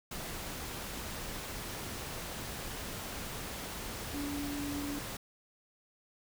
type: tone in noise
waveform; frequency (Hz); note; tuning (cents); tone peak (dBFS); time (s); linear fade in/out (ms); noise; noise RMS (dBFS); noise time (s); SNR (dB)
sine; 287.4; D4; -37; -36; 4.14-4.99; 5; pink; -41; 0.11-5.17; +2
effects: none